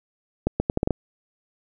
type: accelerating click train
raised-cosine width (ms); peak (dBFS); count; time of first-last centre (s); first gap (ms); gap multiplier
2; -7; 7; 0.47-0.907; 130; 0.76
effects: none